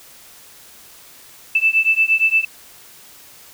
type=beating tone pair; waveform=sine; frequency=2637 / 2645.6 Hz; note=E7 / E7; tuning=0 / +6 cents; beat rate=8.6 Hz; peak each=-16 dBFS; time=1.55-2.45 s; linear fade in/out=5 ms; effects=white hiss -44 dBFS RMS until 3.53 s